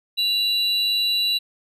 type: tone pair together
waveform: triangle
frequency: 2794 / 3951 Hz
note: F7 / B7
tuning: 0 / 0 cents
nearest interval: tritone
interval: 600 cents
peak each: -24 / -18 dBFS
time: 0.17-1.39 s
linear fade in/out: 20 ms
effects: resampled to 32000 Hz